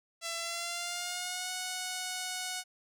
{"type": "tone with pitch glide", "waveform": "5% pulse", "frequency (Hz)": [671, 736], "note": ["E5", "F#5"], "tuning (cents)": [31, -9], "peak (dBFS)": -23, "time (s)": [0.21, 2.64], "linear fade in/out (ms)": 50, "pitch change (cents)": 160, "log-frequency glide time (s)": [0.37, 1.51], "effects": []}